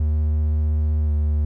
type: tone with pitch glide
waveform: triangle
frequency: 76.3 to 74.82 Hz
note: D#2 to D2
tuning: -33 to +33 cents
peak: -15 dBFS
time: 0-1.45 s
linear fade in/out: 5 ms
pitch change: -34 cents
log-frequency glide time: 1.04-1.12 s
effects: none